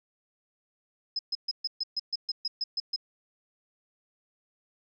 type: tone bursts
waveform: sine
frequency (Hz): 5100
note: D#8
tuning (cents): +42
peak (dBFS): -27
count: 12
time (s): 1.16-2.962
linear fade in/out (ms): 5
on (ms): 31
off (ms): 130
effects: none